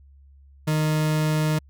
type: tone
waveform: 40% pulse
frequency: 154.5 Hz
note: D#3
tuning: 12 cents flat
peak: -19 dBFS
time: 0.67-1.59 s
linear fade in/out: 10 ms
effects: added 69 Hz sine -48 dBFS peak until 1.69 s